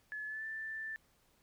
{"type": "tone with pitch glide", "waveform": "sine", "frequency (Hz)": [1713, 1768.3], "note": ["A6", "A6"], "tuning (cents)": [-47, 8], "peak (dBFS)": -39, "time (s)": [0.12, 0.96], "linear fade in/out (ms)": 0, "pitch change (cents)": 55, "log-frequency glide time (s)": [0.26, 0.45], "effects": ["pink hiss -71 dBFS RMS until 1.42 s"]}